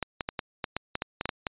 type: clicks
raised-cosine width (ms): 0.3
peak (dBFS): -13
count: 12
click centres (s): 0.027 / 0.208 / 0.289 / 0.392 / 0.642 / 0.766 / 0.954 / 1.021 / 1.211 / 1.256 / 1.292 / 1.468
effects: resampled to 8000 Hz